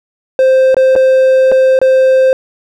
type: tone with dropouts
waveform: triangle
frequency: 523.3 Hz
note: C5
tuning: in tune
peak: -3 dBFS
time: 0.39-2.33 s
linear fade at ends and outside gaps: 1 ms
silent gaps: 0.745-0.767 / 0.954-0.961 / 1.517-1.521 / 1.79-1.815 s
effects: none